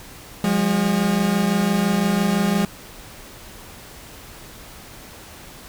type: tone pair together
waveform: 40% pulse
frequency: 177.6 / 203.5 Hz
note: F3 / G#3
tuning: +29 / -35 cents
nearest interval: major second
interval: 236 cents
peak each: -21 / -18 dBFS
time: 0.44-2.65 s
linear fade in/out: 2 ms
effects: pink hiss -41 dBFS RMS until 5.68 s